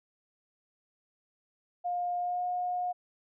sine tone with pitch glide, 709 to 718.9 Hz, F5 to F5, +26 to +50 cents, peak -29 dBFS, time 1.84-2.93 s, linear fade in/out 20 ms, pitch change +24 cents, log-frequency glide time 2.18-2.44 s, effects none

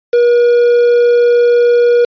triangle tone with quantisation, 479.6 Hz, A#4, 49 cents sharp, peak -4 dBFS, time 0.13-2.05 s, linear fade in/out 5 ms, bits 4, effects resampled to 11025 Hz

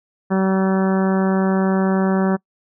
harmonic tone with a mistuned harmonic, 190.7 Hz, G3, 47 cents flat, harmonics 1 / 2 / 3 / 4 / 5 / 6 / 7 / 8 / 9, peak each -16 / -22 / -26 / -28 / -30 / -32 / -33 / -34 / -35 dBFS, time 0.3-2.37 s, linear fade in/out 20 ms, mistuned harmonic 9, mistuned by +17 cents, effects noise-tail reverb RT60 0.1 s tail -25 dB re dry

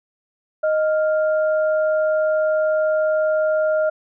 sine tone pair together, 622.3 / 1397 Hz, D#5 / F6, 0 / 0 cents, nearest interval octave + major second, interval 1400 cents, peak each -16 / -27 dBFS, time 0.63-3.9 s, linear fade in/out 10 ms, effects none

